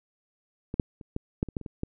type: clicks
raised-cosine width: 3 ms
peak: -19 / -8 / -30 / -17 / -12 / -24 / -16 / -28 / -24 / -17 dBFS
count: 10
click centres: 0.741 / 0.798 / 1.012 / 1.164 / 1.429 / 1.487 / 1.568 / 1.613 / 1.662 / 1.834 s
effects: none